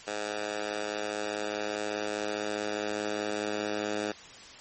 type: tone with high-pass filter sweep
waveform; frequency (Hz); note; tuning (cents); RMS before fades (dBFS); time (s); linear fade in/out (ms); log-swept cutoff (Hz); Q
10% pulse; 104.8; G#2; +16; -33; 0.07-4.12; 5; 530 to 300; 0.86
effects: white hiss -48 dBFS RMS until 4.6 s + MP3 32 kbps